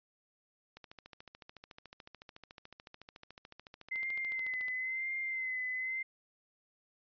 click train, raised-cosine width 0.2 ms, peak -32 dBFS, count 55, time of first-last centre 0.77-4.683 s, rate 13.8 Hz
sine tone with vibrato, 2061 Hz, C7, 27 cents flat, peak -34 dBFS, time 3.91-6.03 s, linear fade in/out 10 ms, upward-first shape sine, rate 1 Hz, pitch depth 40 cents each way
effects resampled to 11025 Hz

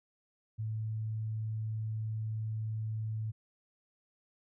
sine tone, 109.6 Hz, A2, 6 cents flat, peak -33 dBFS, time 0.58-3.32 s, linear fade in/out 20 ms, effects none

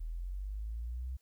sine linear sweep, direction up, 38.89 to 65.41 Hz, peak -36 dBFS, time 0-1.17 s, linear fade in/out 10 ms, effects white hiss -75 dBFS RMS until 1.21 s

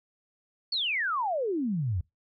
sine exponential sweep, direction down, 4559 to 80.4 Hz, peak -26 dBFS, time 0.72-2.01 s, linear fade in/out 5 ms, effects noise-tail reverb RT60 0.2 s tail -23 dB re dry

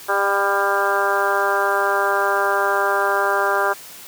harmonic tone with a mistuned harmonic, 199.3 Hz, G3, 29 cents sharp, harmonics 2 / 3 / 4 / 5 / 6 / 7 / 8, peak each -24 / -24 / -24 / -24 / -24 / -24 / -24 dBFS, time 0.08-3.74 s, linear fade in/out 20 ms, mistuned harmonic 4, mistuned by -17 cents, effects white hiss -39 dBFS RMS until 4.07 s + high-pass 100 Hz 12 dB/octave

